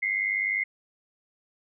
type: tone pair together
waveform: sine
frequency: 2048 / 2148 Hz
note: C7 / C7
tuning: -38 / +45 cents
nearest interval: minor second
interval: 83 cents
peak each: -27 dBFS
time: 0.02-0.64 s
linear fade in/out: 10 ms
effects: none